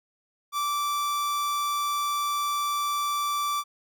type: tone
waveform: 45% pulse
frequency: 1166 Hz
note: D6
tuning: 13 cents flat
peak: -25 dBFS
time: 0.52-3.64 s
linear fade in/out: 50 ms
effects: none